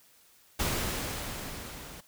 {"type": "noise with level ramp", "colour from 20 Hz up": "pink", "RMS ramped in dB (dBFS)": [-29, -46], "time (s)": [0.59, 2.01], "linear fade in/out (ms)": 10, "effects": ["white hiss -61 dBFS RMS until 2.07 s"]}